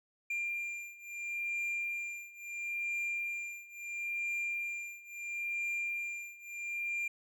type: beating tone pair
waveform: triangle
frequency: 2389 / 2389.74 Hz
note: D7 / D7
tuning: +29 / +30 cents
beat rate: 0.74 Hz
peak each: -38 / -36 dBFS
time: 0.3-7.08 s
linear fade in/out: 5 ms
effects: none